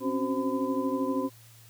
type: tone cluster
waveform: sine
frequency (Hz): 264.6 / 277.3 / 374.2 / 520 / 1010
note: C4 / C#4 / F#4 / C5 / B5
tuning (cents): +20 / +1 / +20 / -11 / +39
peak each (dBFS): -30 / -31 / -35 / -34 / -35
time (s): 0-1.3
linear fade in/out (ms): 50
effects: added 114 Hz sine -53 dBFS peak until 1.69 s + white hiss -56 dBFS RMS until 1.69 s